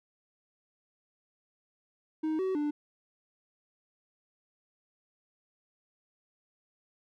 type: tone with pitch steps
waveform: triangle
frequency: 313.3 / 377.8 / 295.6 Hz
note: D#4 / F#4 / D4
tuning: +12 / +36 / +11 cents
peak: -26 dBFS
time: 2.23-2.71 s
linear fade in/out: 10 ms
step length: 160 ms
effects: none